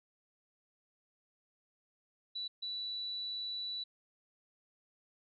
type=tone bursts at uneven times; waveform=sine; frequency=3951 Hz; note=B7; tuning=in tune; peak=-37 dBFS; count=2; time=2.35-2.48 / 2.62-3.84 s; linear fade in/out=10 ms; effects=none